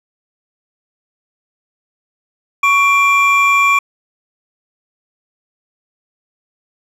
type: tone pair together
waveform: triangle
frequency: 1118 / 2369 Hz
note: C#6 / D7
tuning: +14 / +14 cents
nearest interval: octave + minor second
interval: 1300 cents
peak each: -10 dBFS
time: 2.63-3.79 s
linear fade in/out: 5 ms
effects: resampled to 32000 Hz